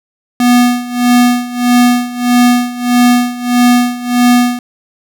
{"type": "tone with tremolo", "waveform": "square", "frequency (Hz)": 244.5, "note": "B3", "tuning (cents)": -17, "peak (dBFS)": -5, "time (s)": [0.4, 4.59], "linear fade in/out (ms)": 2, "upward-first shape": "sine", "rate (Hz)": 1.6, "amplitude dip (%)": 85, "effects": []}